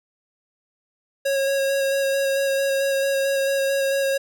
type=tone with vibrato; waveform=square; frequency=547 Hz; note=C#5; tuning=23 cents flat; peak=-20 dBFS; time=1.25-4.18 s; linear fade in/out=10 ms; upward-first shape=square; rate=4.5 Hz; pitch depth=11 cents each way; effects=none